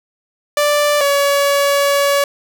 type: tone pair in turn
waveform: sawtooth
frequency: 587.3 / 565.3 Hz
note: D5 / C#5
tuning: 0 / +34 cents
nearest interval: minor second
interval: 66 cents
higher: first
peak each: -8 dBFS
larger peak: neither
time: 0.57-1.01 / 1.01-2.24 s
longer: second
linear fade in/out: 2 ms
effects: none